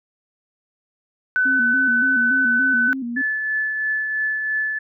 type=tone; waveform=sine; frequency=1506 Hz; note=F#6; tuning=30 cents sharp; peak=-15 dBFS; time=1.36-2.93 s; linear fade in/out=0 ms
type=tone with vibrato; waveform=sine; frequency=251.6 Hz; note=B3; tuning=32 cents sharp; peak=-24 dBFS; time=1.45-3.22 s; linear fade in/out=10 ms; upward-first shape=square; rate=3.5 Hz; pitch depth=100 cents each way
type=tone with tremolo; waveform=sine; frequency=1735 Hz; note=A6; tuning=25 cents flat; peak=-18 dBFS; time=3.16-4.79 s; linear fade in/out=10 ms; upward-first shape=triangle; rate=3 Hz; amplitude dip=40%
effects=none